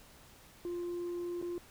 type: tone with dropouts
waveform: sine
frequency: 349.2 Hz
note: F4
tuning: in tune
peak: -33 dBFS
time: 0.65-1.58 s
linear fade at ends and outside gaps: 1 ms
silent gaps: 1.415-1.425 s
effects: tanh soft clip ceiling -34 dBFS + pink hiss -58 dBFS RMS until 1.7 s